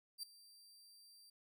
sawtooth tone with ADSR envelope, 4699 Hz, D8, in tune, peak -38 dBFS, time 0.18-1.3 s, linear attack 50 ms, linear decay 4 ms, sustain -20 dB, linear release 5 ms, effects none

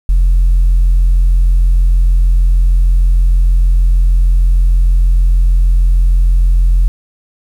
sine tone, 43.23 Hz, F1, 17 cents flat, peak -4 dBFS, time 0.09-6.88 s, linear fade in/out 0 ms, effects tanh soft clip ceiling -4 dBFS + 7-bit

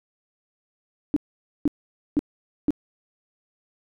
sine tone bursts, 293.7 Hz, D4, in tune, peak -16 dBFS, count 4, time 1.14-2.706 s, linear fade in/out 0 ms, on 24 ms, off 490 ms, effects none

